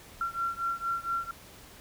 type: beating tone pair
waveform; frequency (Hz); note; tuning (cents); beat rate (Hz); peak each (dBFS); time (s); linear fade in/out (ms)
sine; 1365 / 1369.3; F6 / F6; -40 / -35; 4.3; -32 / -33; 0.21-1.31; 2
effects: pink hiss -51 dBFS RMS until 1.8 s